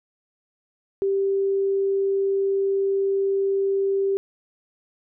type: tone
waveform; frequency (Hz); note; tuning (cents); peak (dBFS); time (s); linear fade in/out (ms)
sine; 392; G4; 0; -19; 1.02-4.17; 0
effects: none